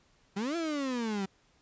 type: exponential two-way sweep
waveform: 35% pulse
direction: up then down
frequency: 189 to 344.8 to 189 Hz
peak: -29 dBFS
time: 0.36-1.26 s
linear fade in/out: 10 ms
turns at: 0.56 s
effects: pink hiss -67 dBFS RMS until 1.61 s + resampled to 16000 Hz